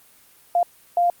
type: tone bursts at uneven times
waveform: sine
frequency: 698.5 Hz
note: F5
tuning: in tune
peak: -15 dBFS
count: 2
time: 0.55-0.63 / 0.97-1.1 s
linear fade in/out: 2 ms
effects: white hiss -53 dBFS RMS until 1.2 s + Opus 32 kbps